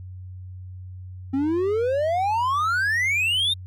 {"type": "exponential sweep", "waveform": "triangle", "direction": "up", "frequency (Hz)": [261.6, 3729], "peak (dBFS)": -18, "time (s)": [1.33, 3.54], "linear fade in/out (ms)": 10, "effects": ["added 92 Hz sine -35 dBFS peak until 3.66 s"]}